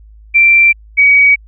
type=tone pair in turn; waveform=sine; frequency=2353 / 2263 Hz; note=D7 / C#7; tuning=+3 / +35 cents; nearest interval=minor second; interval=68 cents; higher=first; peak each=-4 dBFS; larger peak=neither; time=0.34-0.73 / 0.97-1.36 s; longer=neither; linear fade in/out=20 ms; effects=added 53 Hz sine -36 dBFS peak until 1.47 s